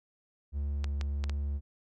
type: tone with vibrato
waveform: triangle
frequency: 71.2 Hz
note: C#2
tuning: 47 cents sharp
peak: -28 dBFS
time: 0.52-1.61 s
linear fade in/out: 50 ms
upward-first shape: sine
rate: 1.5 Hz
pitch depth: 8 cents each way
type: clicks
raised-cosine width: 0.2 ms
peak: -21 dBFS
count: 4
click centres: 0.843 / 1.012 / 1.24 / 1.296 s
effects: none